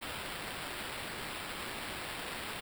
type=noise with sample-and-hold; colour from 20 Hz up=white; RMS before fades=-41 dBFS; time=0.01-2.61 s; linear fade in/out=20 ms; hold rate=6300 Hz; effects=none